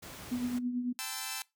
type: noise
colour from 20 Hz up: pink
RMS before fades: -46 dBFS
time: 0.02-0.59 s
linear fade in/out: 10 ms
type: tone with tremolo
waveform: sine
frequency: 246.1 Hz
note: B3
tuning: 6 cents flat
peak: -28 dBFS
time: 0.31-0.93 s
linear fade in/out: 10 ms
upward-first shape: triangle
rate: 9.1 Hz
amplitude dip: 60%
type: chord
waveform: 5% pulse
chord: A minor seventh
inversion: third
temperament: equal with one note detuned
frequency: 784 / 880 / 1023.2 / 1318.5 Hz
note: G5 / A5 / C6 / E6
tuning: 0 / 0 / -39 / 0 cents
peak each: -30 dBFS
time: 0.99-1.42 s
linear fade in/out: 0 ms
effects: noise-tail reverb RT60 0.2 s tail -21 dB re dry + high-pass 60 Hz 12 dB/octave